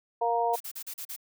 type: harmonic tone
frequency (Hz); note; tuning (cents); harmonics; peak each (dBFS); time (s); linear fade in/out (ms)
234; A#3; +7; 2 / 3 / 4; -30 / -27 / -28; 0.21-0.56; 10
type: noise bursts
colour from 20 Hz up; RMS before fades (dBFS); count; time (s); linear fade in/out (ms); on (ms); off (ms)
blue; -38; 6; 0.53-1.164; 10; 74; 38
effects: none